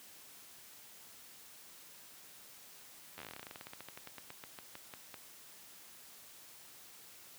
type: slowing click train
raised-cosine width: 0.3 ms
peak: -30 dBFS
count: 30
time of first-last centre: 3.18-5.142 s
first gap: 11 ms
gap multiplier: 1.11
effects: white hiss -56 dBFS RMS until 7.38 s + high-pass 80 Hz 12 dB/octave